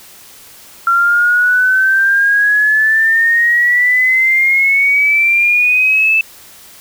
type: exponential sweep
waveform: sine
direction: up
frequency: 1367 to 2641 Hz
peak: -8 dBFS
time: 0.87-6.21 s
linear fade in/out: 2 ms
effects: white hiss -39 dBFS RMS until 6.8 s